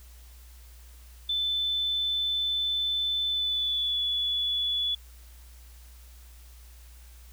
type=tone with pitch glide; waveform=sine; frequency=3520 to 3424 Hz; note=A7 to A7; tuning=0 to -48 cents; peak=-25 dBFS; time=1.29-4.95 s; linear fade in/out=5 ms; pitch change=-48 cents; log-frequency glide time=3.29-3.99 s; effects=added 60 Hz sine -47 dBFS peak until 7.32 s + white hiss -57 dBFS RMS until 7.32 s